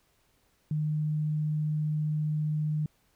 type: tone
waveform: sine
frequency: 152.5 Hz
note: D#3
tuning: 34 cents flat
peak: -26 dBFS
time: 0.71-2.86 s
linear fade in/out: 2 ms
effects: pink hiss -69 dBFS RMS until 3.15 s